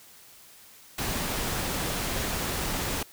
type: noise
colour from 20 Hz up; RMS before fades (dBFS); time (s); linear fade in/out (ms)
pink; -30; 0.98-3.03; 5
effects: white hiss -52 dBFS RMS until 3.12 s